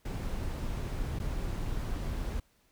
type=noise with dropouts; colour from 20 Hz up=brown; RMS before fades=-34 dBFS; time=0.05-2.4 s; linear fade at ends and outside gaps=5 ms; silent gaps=1.19-1.198 s; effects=pink hiss -69 dBFS RMS until 2.71 s